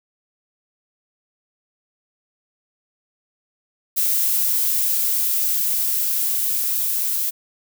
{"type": "noise with level ramp", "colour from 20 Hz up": "violet", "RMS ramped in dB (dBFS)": [-19, -22], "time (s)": [3.96, 7.31], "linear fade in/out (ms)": 20, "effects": []}